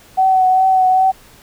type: tone with vibrato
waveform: sine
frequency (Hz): 752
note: F#5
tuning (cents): +28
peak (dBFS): -9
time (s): 0.17-1.12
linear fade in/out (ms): 20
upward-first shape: triangle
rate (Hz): 2.5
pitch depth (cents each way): 26
effects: pink hiss -45 dBFS RMS until 1.42 s